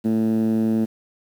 10% pulse tone with band-pass filter, 111.2 Hz, A2, 19 cents sharp, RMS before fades -20 dBFS, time 0.04-0.86 s, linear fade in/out 20 ms, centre 240 Hz, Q 3.6, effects 8-bit

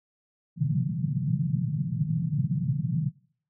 pink band-pass noise, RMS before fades -27 dBFS, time 0.56-3.11 s, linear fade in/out 50 ms, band 130 to 170 Hz, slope 48 dB/octave, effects noise-tail reverb RT60 0.6 s tail -26 dB re dry

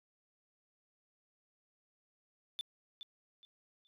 sine tone with echo, 3520 Hz, A7, in tune, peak -33 dBFS, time 2.59-2.61 s, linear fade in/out 0 ms, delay 420 ms, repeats 3, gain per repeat -12 dB, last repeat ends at 3.87 s, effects tanh soft clip ceiling -35 dBFS

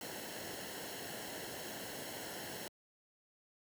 pink noise with comb filter, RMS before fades -45 dBFS, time 0.01-2.68 s, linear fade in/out 2 ms, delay 0.83 ms, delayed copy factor -0.65, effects high-pass 100 Hz 12 dB/octave

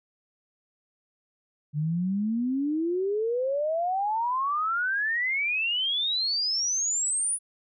sine exponential sweep, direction up, 144.5 to 9956 Hz, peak -24 dBFS, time 1.73-7.39 s, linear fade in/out 50 ms, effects none

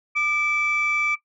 sine tone pair together, 1202 / 2318 Hz, D6 / D7, +40 / -23 cents, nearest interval major seventh, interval 1137 cents, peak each -26 / -19 dBFS, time 0.15-1.16 s, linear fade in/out 20 ms, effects noise-tail reverb RT60 0.1 s tail -17 dB re dry + tanh soft clip ceiling -15 dBFS

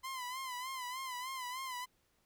sawtooth tone with vibrato, 1023 Hz, C6, 39 cents flat, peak -36 dBFS, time 0.03-1.86 s, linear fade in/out 20 ms, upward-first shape sine, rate 3.3 Hz, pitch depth 74 cents each way, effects pink hiss -75 dBFS RMS until 2.25 s

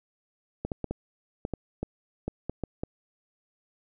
clicks, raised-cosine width 2 ms, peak -17 dBFS, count 11, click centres 0.65 / 0.718 / 0.843 / 0.91 / 1.451 / 1.537 / 1.83 / 2.28 / 2.496 / 2.637 / 2.835 s, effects none

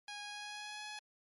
10% pulse tone with pitch glide, 824 to 842.8 Hz, G#5 to G#5, -14 to +25 cents, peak -35 dBFS, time 0.08-0.99 s, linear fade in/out 2 ms, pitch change +39 cents, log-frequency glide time 0.24-0.83 s, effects MP3 48 kbps

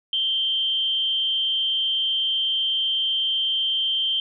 sine tone with amplitude modulation, 3136 Hz, G7, in tune, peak -18 dBFS, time 0.13-4.2 s, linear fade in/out 2 ms, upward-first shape sine, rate 256 Hz, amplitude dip 45%, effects none

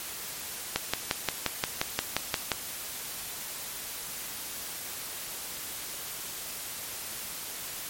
click train, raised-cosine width 0.2 ms, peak -7 dBFS, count 11, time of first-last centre 0.76-2.517 s, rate 5.69 Hz, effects white hiss -38 dBFS RMS until 7.89 s + MP3 64 kbps

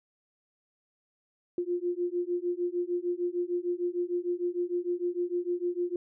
sine beating tone pair, 349.2 / 355.8 Hz, F4 / F4, 0 / +32 cents, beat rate 6.6 Hz, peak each -31 dBFS, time 1.58-5.96 s, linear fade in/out 2 ms, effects none

